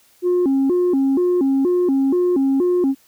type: tone with vibrato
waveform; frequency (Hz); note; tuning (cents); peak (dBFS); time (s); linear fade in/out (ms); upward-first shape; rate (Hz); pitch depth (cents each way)
sine; 311.1; D#4; 0; -12; 0.22-2.95; 50; square; 2.1; 240
effects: tanh soft clip ceiling -12 dBFS + white hiss -55 dBFS RMS until 3.07 s